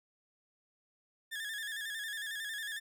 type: tone with vibrato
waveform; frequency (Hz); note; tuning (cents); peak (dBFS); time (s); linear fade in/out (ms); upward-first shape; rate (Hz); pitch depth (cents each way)
30% pulse; 1729; A6; -31; -35; 1.31-2.8; 20; square; 11; 62
effects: none